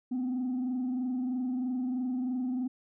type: tone with frequency modulation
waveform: sine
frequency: 253.1 Hz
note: B3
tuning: 43 cents sharp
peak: -27 dBFS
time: 0.11-2.68 s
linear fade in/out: 10 ms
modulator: 23.1 Hz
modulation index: 0.42
effects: tanh soft clip ceiling -27 dBFS